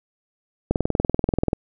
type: click train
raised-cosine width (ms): 2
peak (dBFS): -6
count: 18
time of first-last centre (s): 0.71-1.531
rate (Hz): 20.7
effects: none